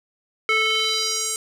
square tone with band-pass filter sweep, 438.9 Hz, A4, 4 cents flat, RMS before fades -22 dBFS, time 0.49-1.36 s, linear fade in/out 0 ms, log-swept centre 2000 to 8300 Hz, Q 2.6, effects none

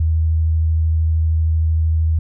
sine tone with vibrato, 80 Hz, D#2, 49 cents sharp, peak -13 dBFS, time 0-2.19 s, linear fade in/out 5 ms, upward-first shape sine, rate 13 Hz, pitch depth 12 cents each way, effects none

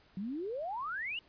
sine exponential sweep, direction up, 180.8 to 2966 Hz, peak -35 dBFS, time 0.17-1.19 s, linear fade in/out 2 ms, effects pink hiss -64 dBFS RMS until 1.28 s + resampled to 11025 Hz

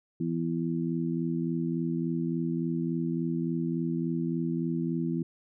harmonic tone, 83.5 Hz, E2, 23 cents sharp, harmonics 2 / 3 / 4, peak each -30 / -32 / -33 dBFS, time 0.2-5.23 s, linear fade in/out 5 ms, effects none

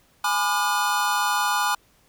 square chord, G# diminished seventh, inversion none, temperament just, 830.6 / 996.7 / 1196.1 / 1435.3 Hz, G#5 / B5 / D6 / F6, 0 / +16 / +31 / +47 cents, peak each -27 dBFS, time 0.24-1.75 s, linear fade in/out 5 ms, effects pink hiss -60 dBFS RMS until 2.08 s

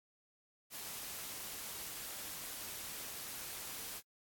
white noise, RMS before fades -45 dBFS, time 0.7-4.02 s, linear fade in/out 50 ms, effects AAC 64 kbps

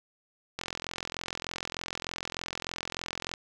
click train, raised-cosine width 0.2 ms, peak -16 dBFS, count 120, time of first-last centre 0.59-3.338 s, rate 43.3 Hz, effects none

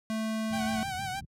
square tone, 220 Hz, A3, in tune, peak -30 dBFS, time 0.1-0.83 s, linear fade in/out 0 ms
white low-pass noise, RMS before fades -41 dBFS, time 0.5-1.25 s, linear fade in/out 5 ms, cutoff 160 Hz, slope 24 dB/octave
sawtooth tone with vibrato, 764 Hz, G5, 45 cents flat, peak -29 dBFS, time 0.52-1.21 s, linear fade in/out 20 ms, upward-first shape sine, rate 6.4 Hz, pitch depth 63 cents each way
effects high-pass 80 Hz 12 dB/octave + low-pass 12000 Hz 12 dB/octave

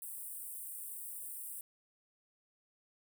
pink high-pass noise, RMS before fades -45 dBFS, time 0.02-1.61 s, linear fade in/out 2 ms, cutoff 8300 Hz, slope 96 dB/octave, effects none

